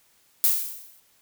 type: noise with exponential decay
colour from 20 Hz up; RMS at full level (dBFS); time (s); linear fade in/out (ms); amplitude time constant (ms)
violet; -17; 0.44-1; 0; 120
effects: white hiss -62 dBFS RMS until 1.21 s